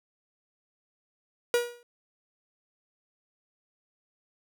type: tone with exponential decay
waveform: 45% pulse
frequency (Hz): 480.1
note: B4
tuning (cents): -49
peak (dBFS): -19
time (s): 1.54-1.83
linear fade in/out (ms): 1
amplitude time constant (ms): 63
effects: none